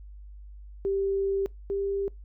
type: tone pair in turn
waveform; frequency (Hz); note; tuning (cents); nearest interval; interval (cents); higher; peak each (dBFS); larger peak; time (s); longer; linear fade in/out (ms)
sine; 392 / 396.1; G4 / G4; 0 / +18; unison; 18; second; -24 / -26; first; 0.85-1.46 / 1.7-2.08; first; 0
effects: noise-tail reverb RT60 0.2 s tail -24 dB re dry + added 50 Hz sine -42 dBFS peak until 2.24 s